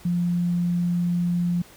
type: tone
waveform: sine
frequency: 174.61 Hz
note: F3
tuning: in tune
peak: -20 dBFS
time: 0.05-1.62 s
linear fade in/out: 5 ms
effects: pink hiss -49 dBFS RMS until 1.76 s